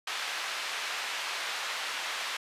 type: band-pass noise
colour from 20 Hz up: white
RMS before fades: -35 dBFS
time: 0.07-2.37 s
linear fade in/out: 5 ms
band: 830 to 3300 Hz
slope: 12 dB/octave
effects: resampled to 32000 Hz